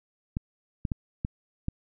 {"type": "clicks", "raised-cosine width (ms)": 5, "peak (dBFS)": -16, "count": 5, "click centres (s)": [0.369, 0.852, 0.918, 1.249, 1.684], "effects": []}